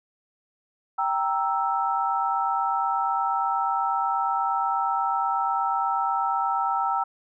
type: chord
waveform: sine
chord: E diminished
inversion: first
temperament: equal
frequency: 784 / 932.3 / 1318.5 Hz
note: G5 / Bb5 / E6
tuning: 0 / 0 / 0 cents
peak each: -26 / -27 / -26 dBFS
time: 0.98-7.04 s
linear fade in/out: 10 ms
effects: none